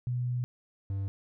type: tone pair in turn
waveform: sine / triangle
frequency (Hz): 123.47 / 98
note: B2 / G2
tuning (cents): 0 / 0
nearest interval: major third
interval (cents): 400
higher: first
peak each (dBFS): -28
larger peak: neither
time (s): 0.07-0.44 / 0.9-1.08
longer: first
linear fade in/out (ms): 0
effects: none